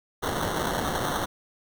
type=noise with sample-and-hold; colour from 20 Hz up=white; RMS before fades=-28 dBFS; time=0.22-1.26 s; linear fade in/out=20 ms; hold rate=2450 Hz; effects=none